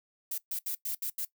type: noise bursts at uneven times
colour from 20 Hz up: violet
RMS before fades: -34 dBFS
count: 6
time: 0.31-0.38 / 0.51-0.59 / 0.66-0.75 / 0.85-0.95 / 1.02-1.1 / 1.18-1.25 s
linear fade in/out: 5 ms
effects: noise-tail reverb RT60 0.1 s tail -18 dB re dry